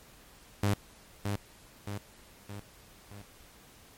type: tone with echo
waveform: sawtooth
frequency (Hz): 101.6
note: G#2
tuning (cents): -38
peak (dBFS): -21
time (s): 0.63-0.74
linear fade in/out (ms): 5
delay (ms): 620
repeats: 4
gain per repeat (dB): -5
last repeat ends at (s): 3.22
effects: pink hiss -56 dBFS RMS until 3.97 s + MP3 64 kbps